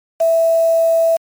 sine tone with quantisation, 659.3 Hz, E5, in tune, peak -10 dBFS, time 0.2-1.17 s, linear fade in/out 10 ms, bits 5, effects MP3 96 kbps

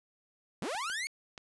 sawtooth linear sweep, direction up, 140 to 2250 Hz, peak -30 dBFS, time 0.62-1.07 s, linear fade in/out 0 ms
clicks, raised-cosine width 0.2 ms, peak -27 dBFS, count 3, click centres 0.749 / 0.899 / 1.378 s
effects resampled to 24000 Hz + 11-bit

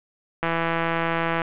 click train, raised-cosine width 0.5 ms, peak -9 dBFS, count 165, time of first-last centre 0.43-1.418 s, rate 166 Hz, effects resampled to 8000 Hz + 7-bit

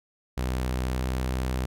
sawtooth tone with pitch glide, 63.2 to 63.79 Hz, B1 to C2, +41 to -43 cents, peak -22 dBFS, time 0.37-1.66 s, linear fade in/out 10 ms, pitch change +16 cents, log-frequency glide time 0.84-1.02 s, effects none

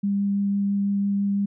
sine tone with vibrato, 200.1 Hz, G3, 36 cents sharp, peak -20 dBFS, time 0.03-1.46 s, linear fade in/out 10 ms, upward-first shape triangle, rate 6 Hz, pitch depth 8 cents each way, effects none

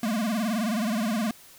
square tone with vibrato, 220 Hz, A3, in tune, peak -25 dBFS, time 0.03-1.31 s, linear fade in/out 2 ms, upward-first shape sine, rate 19 Hz, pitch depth 150 cents each way, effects white hiss -51 dBFS RMS until 1.58 s

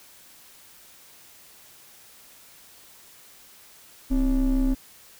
triangle ring-modulated tone, 148.1 Hz, D3, 15 cents sharp, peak -14 dBFS, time 4.1-4.75 s, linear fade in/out 20 ms, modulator 115 Hz, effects white hiss -51 dBFS RMS until 5.19 s

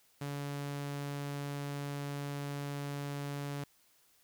sawtooth tone, 142.6 Hz, C#3, 49 cents sharp, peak -33 dBFS, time 0.21-3.64 s, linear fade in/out 5 ms, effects white hiss -68 dBFS RMS until 4.23 s

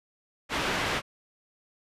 white low-pass noise, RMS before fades -29 dBFS, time 0.49-1.02 s, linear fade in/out 50 ms, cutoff 2400 Hz, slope 12 dB/octave, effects resampled to 32000 Hz

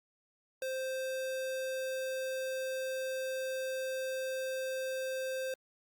square tone, 523.3 Hz, C5, in tune, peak -35 dBFS, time 0.62-5.54 s, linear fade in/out 2 ms, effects Opus 48 kbps

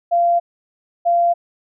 sine tone pair in turn, 690 / 690 Hz, F5 / F5, -21 / -21 cents, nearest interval unison, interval 0 cents, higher neither, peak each -12 dBFS, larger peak neither, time 0.11-0.4 / 1.05-1.34 s, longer neither, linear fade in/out 20 ms, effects none

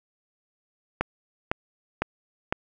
click train, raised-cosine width 0.5 ms, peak -8 dBFS, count 4, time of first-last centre 1.01-2.525 s, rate 1.98 Hz, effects none

